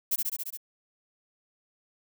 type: noise with echo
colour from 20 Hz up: violet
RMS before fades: -26 dBFS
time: 0.11-0.16 s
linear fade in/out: 10 ms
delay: 69 ms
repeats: 6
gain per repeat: -2 dB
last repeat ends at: 0.574 s
effects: none